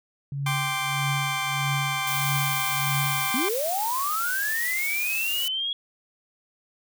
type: tone with tremolo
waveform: sine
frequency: 140 Hz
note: C#3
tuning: 18 cents sharp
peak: -24 dBFS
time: 0.32-3.31 s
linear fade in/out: 2 ms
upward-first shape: triangle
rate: 1.6 Hz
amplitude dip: 95%
type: chord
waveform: 20% pulse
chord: G suspended fourth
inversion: none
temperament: just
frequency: 784 / 1045.3 / 1176 Hz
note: G5 / C6 / D6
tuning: 0 / -2 / +2 cents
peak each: -26 / -25 / -26 dBFS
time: 0.46-3.49 s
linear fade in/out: 5 ms
type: noise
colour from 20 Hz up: blue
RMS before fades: -31 dBFS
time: 2.07-5.48 s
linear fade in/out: 2 ms
type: linear sweep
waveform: sine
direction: up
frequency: 220 to 3346 Hz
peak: -25 dBFS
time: 3.34-5.73 s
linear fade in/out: 2 ms
effects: none